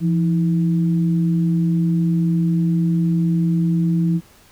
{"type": "tone pair together", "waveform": "sine", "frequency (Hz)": [169.51, 320], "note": ["E3", "D#4"], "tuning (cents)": [49, 49], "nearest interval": "major seventh", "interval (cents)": 1100, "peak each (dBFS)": [-15, -25], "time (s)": [0, 4.21], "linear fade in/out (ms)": 50, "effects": ["pink hiss -50 dBFS RMS until 4.51 s"]}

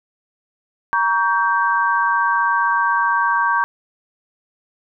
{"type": "chord", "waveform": "sine", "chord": "G diminished", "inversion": "first", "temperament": "just", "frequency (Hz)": [940.8, 1128.9, 1568], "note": ["Bb5", "Db6", "G6"], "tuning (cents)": [16, 31, 0], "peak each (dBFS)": -19, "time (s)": [0.93, 3.64], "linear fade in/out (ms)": 0, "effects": []}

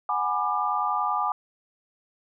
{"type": "chord", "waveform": "sine", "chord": "G# half-diminished seventh", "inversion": "third", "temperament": "equal with one note detuned", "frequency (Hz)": [740, 830.6, 987.8, 1193.1], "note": ["F#5", "G#5", "B5", "D6"], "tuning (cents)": [0, 0, 0, 27], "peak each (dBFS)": [-31, -28, -31, -26], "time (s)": [0.09, 1.32], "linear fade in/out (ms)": 2, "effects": []}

